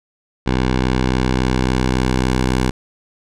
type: tone with low-pass filter sweep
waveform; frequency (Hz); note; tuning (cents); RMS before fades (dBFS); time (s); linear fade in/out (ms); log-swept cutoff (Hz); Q
10% pulse; 63.6; C2; -48; -17; 0.46-2.71; 10; 4400 to 8900; 0.76
effects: none